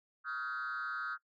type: tone with frequency modulation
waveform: sine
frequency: 1396.9 Hz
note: F6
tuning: in tune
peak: -34 dBFS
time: 0.24-1.18 s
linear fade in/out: 50 ms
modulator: 135 Hz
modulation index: 1.3
effects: noise-tail reverb RT60 0.1 s tail -21 dB re dry + tanh soft clip ceiling -34 dBFS